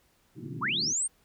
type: band-pass noise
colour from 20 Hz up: pink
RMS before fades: -39 dBFS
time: 0.35-0.94 s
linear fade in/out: 50 ms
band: 110 to 380 Hz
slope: 96 dB/octave
type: linear sweep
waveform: sine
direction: up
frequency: 855 to 9000 Hz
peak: -26 dBFS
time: 0.61-1.08 s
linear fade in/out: 20 ms
effects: pink hiss -67 dBFS RMS until 1.24 s